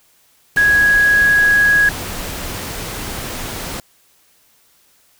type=tone in noise; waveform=sine; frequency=1661.2 Hz; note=G#6; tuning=in tune; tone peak=-9 dBFS; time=0.57-1.89 s; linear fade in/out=2 ms; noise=pink; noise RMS=-26 dBFS; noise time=0.56-3.8 s; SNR=+14 dB; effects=white hiss -55 dBFS RMS until 5.19 s